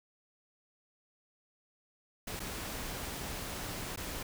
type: noise with dropouts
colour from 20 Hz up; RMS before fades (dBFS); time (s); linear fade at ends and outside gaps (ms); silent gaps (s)
pink; -40; 2.27-4.23; 5; 2.395-2.401 / 3.961-3.973
effects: none